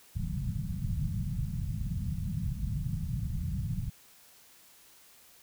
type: low-pass noise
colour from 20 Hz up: white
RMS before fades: -33 dBFS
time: 0.15-3.9 s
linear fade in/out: 10 ms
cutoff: 180 Hz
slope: 48 dB/octave
effects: white hiss -58 dBFS RMS until 5.42 s